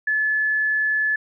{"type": "tone", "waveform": "sine", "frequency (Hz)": 1725, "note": "A6", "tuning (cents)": -35, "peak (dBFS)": -18, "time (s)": [0.07, 1.16], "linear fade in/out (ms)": 5, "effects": []}